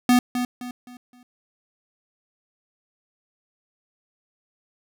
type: tone with echo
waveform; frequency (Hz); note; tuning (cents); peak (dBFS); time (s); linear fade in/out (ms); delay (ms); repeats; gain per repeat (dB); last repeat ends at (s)
square; 246.9; B3; 0; -14; 0.09-0.19; 2; 260; 4; -9; 1.23
effects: none